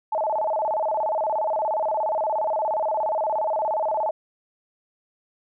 sine tone with vibrato, 740 Hz, F#5, in tune, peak -21 dBFS, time 0.12-4.11 s, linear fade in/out 5 ms, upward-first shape square, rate 17 Hz, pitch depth 280 cents each way, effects none

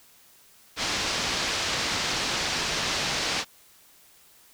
white low-pass noise, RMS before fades -28 dBFS, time 0.76-3.45 s, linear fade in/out 50 ms, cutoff 5700 Hz, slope 24 dB/octave, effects white hiss -56 dBFS RMS until 4.53 s

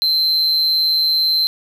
triangle tone with amplitude modulation, 4100 Hz, C8, 36 cents flat, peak -10 dBFS, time 0.02-1.47 s, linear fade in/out 0 ms, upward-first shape sine, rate 158 Hz, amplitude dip 50%, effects none

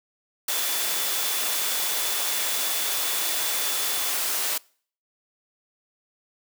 sine tone in noise, 3474 Hz, A7, 23 cents flat, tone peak -35 dBFS, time 0.49-4.1 s, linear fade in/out 5 ms, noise white, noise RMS -26 dBFS, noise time 0.48-4.58 s, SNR -12 dB, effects noise-tail reverb RT60 0.5 s tail -25 dB re dry + high-pass 400 Hz 12 dB/octave

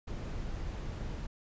brown noise, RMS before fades -38 dBFS, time 0.07-1.27 s, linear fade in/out 10 ms, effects resampled to 16000 Hz

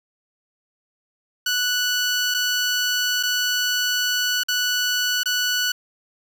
15% pulse tone with dropouts, 1480 Hz, F#6, in tune, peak -13 dBFS, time 1.46-5.72 s, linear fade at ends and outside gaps 5 ms, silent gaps 2.342-2.345 / 3.229-3.233 / 4.435-4.484 / 5.234-5.257 s, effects none

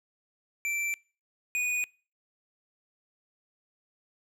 square tone pair in turn, 2341 / 2471 Hz, D7 / D#7, -6 / -13 cents, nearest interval minor second, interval 93 cents, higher second, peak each -29 / -27 dBFS, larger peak second, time 0.65-0.94 / 1.55-1.84 s, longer neither, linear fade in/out 0 ms, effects noise-tail reverb RT60 0.4 s tail -26 dB re dry + low-pass 12000 Hz 12 dB/octave

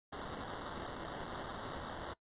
violet noise with sample-and-hold, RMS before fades -44 dBFS, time 0.12-2.14 s, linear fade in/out 10 ms, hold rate 2450 Hz, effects noise-tail reverb RT60 0.1 s tail -20 dB re dry + resampled to 8000 Hz

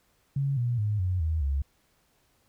sine tone with pitch steps, 138.59 / 120.65 / 105.03 / 91.44 / 79.6 / 69.3 Hz, C#3 / B2 / G#2 / F#2 / D#2 / C#2, 0 / -40 / +20 / -20 / +40 / 0 cents, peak -24 dBFS, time 0.36-1.62 s, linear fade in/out 5 ms, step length 210 ms, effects pink hiss -68 dBFS RMS until 2.48 s

